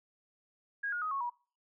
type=tone with pitch steps; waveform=sine; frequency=1638 / 1434.2 / 1255.8 / 1099.6 / 962.8 Hz; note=G#6 / F6 / D#6 / C#6 / B5; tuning=-24 / +46 / +16 / -14 / -44 cents; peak=-32 dBFS; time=0.83-1.3 s; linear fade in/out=10 ms; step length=94 ms; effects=noise-tail reverb RT60 0.4 s tail -24 dB re dry